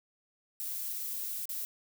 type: noise with dropouts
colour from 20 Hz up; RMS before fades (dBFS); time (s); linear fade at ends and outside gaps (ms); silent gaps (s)
violet; -37; 0.6-1.65; 0; 1.455-1.492
effects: none